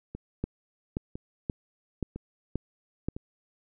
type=two click trains; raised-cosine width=3 ms; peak=-24 / -16 dBFS; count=4 / 6; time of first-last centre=0.15-3.165 / 0.44-3.086 s; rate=0.995 / 1.89 Hz; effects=none